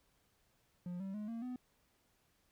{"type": "tone with pitch steps", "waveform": "triangle", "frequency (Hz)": [177.2, 193.24, 210.7, 229.8, 250.6], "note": ["F3", "G3", "G#3", "A#3", "B3"], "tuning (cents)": [25, -25, 25, -25, 25], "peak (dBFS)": -38, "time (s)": [0.86, 1.56], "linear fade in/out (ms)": 2, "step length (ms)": 140, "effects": ["pink hiss -75 dBFS RMS until 2.51 s"]}